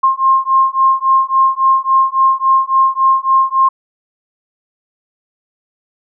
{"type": "beating tone pair", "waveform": "sine", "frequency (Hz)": [1062, 1065.6], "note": ["C6", "C6"], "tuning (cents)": [25, 31], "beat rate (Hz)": 3.6, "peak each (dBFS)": -12, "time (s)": [0.03, 3.69], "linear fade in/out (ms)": 10, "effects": []}